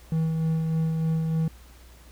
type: tone with tremolo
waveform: triangle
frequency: 160.9 Hz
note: E3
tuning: 42 cents flat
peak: -19 dBFS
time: 0.12-1.48 s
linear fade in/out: 2 ms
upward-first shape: sine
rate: 3.3 Hz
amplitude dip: 30%
effects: added 60 Hz sine -48 dBFS peak until 2.11 s + pink hiss -54 dBFS RMS until 2.11 s